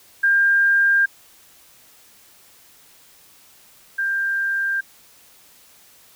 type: tone pair in turn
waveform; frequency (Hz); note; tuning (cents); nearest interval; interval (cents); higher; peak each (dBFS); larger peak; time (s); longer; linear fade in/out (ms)
sine; 1600 / 1588.9; G6 / G6; +35 / +23; unison; 12; first; -13 / -19; first; 0.23-1.06 / 3.98-4.81; neither; 10
effects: white hiss -51 dBFS RMS until 6.15 s